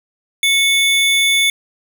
square tone pair together, 2205 / 3500 Hz, C#7 / A7, -10 / -10 cents, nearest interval minor sixth, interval 800 cents, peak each -15 dBFS, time 0.43-1.5 s, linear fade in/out 2 ms, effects none

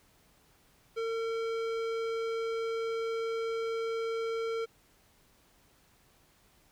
sine tone with tanh clipping, 454.1 Hz, A#4, 45 cents flat, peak -33 dBFS, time 0.96-4.66 s, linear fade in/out 20 ms, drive 17 dB, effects pink hiss -65 dBFS RMS until 6.71 s

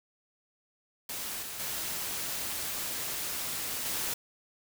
white noise with level steps, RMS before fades -37 / -40 / -35 / -33 dBFS, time 1.09-4.14 s, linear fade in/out 5 ms, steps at 1.42 / 1.59 / 3.85 s, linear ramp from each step 10 ms, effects none

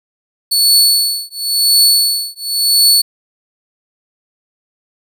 sawtooth tone with tremolo, 4435 Hz, C#8, in tune, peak -3 dBFS, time 0.51-3.02 s, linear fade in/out 10 ms, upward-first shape triangle, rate 0.95 Hz, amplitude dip 100%, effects none

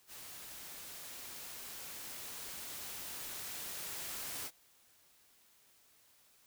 white noise with level ramp, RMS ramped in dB -50 to -42 dBFS, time 0.07-4.51 s, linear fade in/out 50 ms, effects white hiss -67 dBFS RMS until 6.46 s

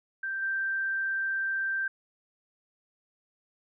sine tone with level steps, 1569 Hz, G6, 1 cent sharp, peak -30 / -27 dBFS, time 0.23-1.88 s, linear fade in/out 5 ms, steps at 0.42 s, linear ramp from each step 5 ms, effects none

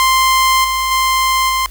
sawtooth tone with level steps, 1046.5 Hz, C6, in tune, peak -6 / -11 / -8 / -10 dBFS, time 0-1.66 s, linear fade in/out 0 ms, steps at 0.64 / 0.91 / 1.49 s, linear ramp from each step 5 ms, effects added 50 Hz sine -31 dBFS peak until 1.7 s + white hiss -42 dBFS RMS until 1.7 s

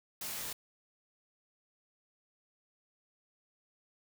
white noise with comb filter, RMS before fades -40 dBFS, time 0.21-0.53 s, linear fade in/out 5 ms, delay 20 ms, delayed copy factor -0.65, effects none

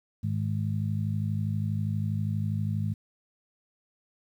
harmonic tone, 52.4 Hz, G#1, 16 cents sharp, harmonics 2 / 3 / 4, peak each -28 / -32 / -34 dBFS, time 0.23-2.94 s, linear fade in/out 10 ms, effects 10-bit

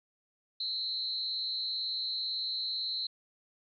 sine tone with amplitude modulation, 4081 Hz, C8, 44 cents flat, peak -28 dBFS, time 0.6-3.07 s, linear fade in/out 5 ms, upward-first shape sine, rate 262 Hz, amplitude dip 85%, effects none

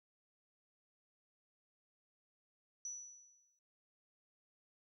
sine tone with exponential decay, 5920 Hz, F#8, in tune, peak -39 dBFS, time 2.85-3.59 s, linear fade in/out 2 ms, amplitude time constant 160 ms, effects noise-tail reverb RT60 0.1 s tail -24 dB re dry + tanh soft clip ceiling -35 dBFS

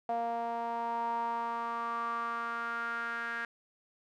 sawtooth tone with band-pass filter sweep, 233.1 Hz, A#3, in tune, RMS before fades -35 dBFS, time 0.09-3.45 s, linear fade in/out 2 ms, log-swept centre 730 to 1600 Hz, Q 6.4, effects none

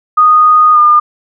sine tone with pitch glide, 1237 to 1208.7 Hz, D#6 to D6, -10 to +49 cents, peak -3 dBFS, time 0.17-1 s, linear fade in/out 10 ms, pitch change -41 cents, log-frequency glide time 0.73-0.78 s, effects none

